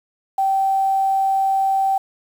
sine tone with quantisation, 776 Hz, G5, 18 cents flat, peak -15 dBFS, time 0.38-1.98 s, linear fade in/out 5 ms, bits 7, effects none

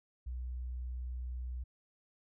sine tone, 62 Hz, B1, 7 cents sharp, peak -37 dBFS, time 0.26-1.64 s, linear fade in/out 10 ms, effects none

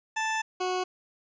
20% pulse tone pair in turn, 880 / 367.4 Hz, A5 / F#4, 0 / -12 cents, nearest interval octave + minor third, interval 1512 cents, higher first, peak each -22 dBFS, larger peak neither, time 0.16-0.42 / 0.6-0.84 s, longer first, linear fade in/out 10 ms, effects resampled to 16000 Hz + 10-bit

